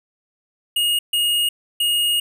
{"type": "tone bursts at uneven times", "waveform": "square", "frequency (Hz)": 2864, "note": "F7", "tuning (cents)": 43, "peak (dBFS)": -17, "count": 3, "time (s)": [[0.76, 0.99], [1.13, 1.49], [1.8, 2.2]], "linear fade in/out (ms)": 5, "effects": []}